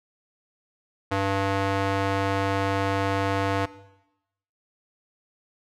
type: tone with band-pass filter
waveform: square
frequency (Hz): 98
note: G2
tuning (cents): 0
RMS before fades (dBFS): -25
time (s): 1.11-3.66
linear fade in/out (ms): 10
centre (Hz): 990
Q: 0.58
effects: noise-tail reverb RT60 0.9 s tail -17 dB re dry